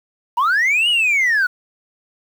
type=linear two-way sweep; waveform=sine; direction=up then down; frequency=909 to 2960 to 1428 Hz; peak=-11 dBFS; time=0.37-1.47 s; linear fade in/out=10 ms; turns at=0.89 s; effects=tanh soft clip ceiling -12 dBFS + 7-bit